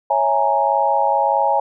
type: chord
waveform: sine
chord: A# half-diminished seventh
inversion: first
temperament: equal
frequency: 554.4 / 659.3 / 830.6 / 932.3 Hz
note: C#5 / E5 / G#5 / A#5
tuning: 0 / 0 / 0 / 0 cents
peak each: -21 / -22 / -17 / -20 dBFS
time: 0.1-1.6 s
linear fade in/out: 5 ms
effects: none